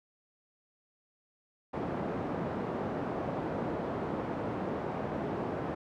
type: band-pass noise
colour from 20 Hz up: pink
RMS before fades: -35 dBFS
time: 1.73-5.75 s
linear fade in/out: 10 ms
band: 170 to 840 Hz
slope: 12 dB/octave
effects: none